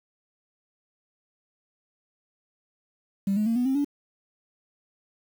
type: tone with pitch steps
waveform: sine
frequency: 196.7 / 212 / 228.6 / 246.4 / 265.6 / 286.3 Hz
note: G3 / G#3 / A#3 / B3 / C4 / D4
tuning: +6 / +36 / -34 / -4 / +26 / -44 cents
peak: -20 dBFS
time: 3.27-3.846 s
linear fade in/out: 5 ms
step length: 96 ms
effects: tanh soft clip ceiling -18 dBFS + 8-bit